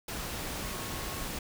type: tone in noise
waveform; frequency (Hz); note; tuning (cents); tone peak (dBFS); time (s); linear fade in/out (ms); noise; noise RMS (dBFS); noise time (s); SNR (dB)
sine; 1093; C#6; -25; -47; 0.62-1.25; 5; pink; -37; 0.08-1.39; -13
effects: none